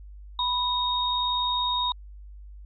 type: tone pair together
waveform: sine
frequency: 987.8 / 3729 Hz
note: B5 / A#7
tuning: 0 / 0 cents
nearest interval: octave + major seventh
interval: 2300 cents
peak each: -26 dBFS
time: 0.39-1.92 s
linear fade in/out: 2 ms
effects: added 50 Hz sine -41 dBFS peak until 2.65 s